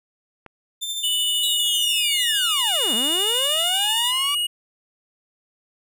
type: clicks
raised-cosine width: 0.5 ms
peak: -25 / -33 dBFS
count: 2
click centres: 0.463 / 1.661 s
type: tone with tremolo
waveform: sawtooth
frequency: 3573 Hz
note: A7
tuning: 26 cents sharp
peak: -21 dBFS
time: 0.81-4.12 s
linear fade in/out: 20 ms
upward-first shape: sine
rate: 13 Hz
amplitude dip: 40%
type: tone with pitch glide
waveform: square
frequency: 2960 to 2884 Hz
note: F#7 to F#7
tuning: 0 to -45 cents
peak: -21 dBFS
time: 1.03-4.47 s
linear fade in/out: 10 ms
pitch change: -45 cents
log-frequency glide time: 1.18-1.9 s
type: linear two-way sweep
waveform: sawtooth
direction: down then up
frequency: 3951 to 205.7 to 1169 Hz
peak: -23 dBFS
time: 1.43-4.35 s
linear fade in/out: 5 ms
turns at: 2.94 s
effects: none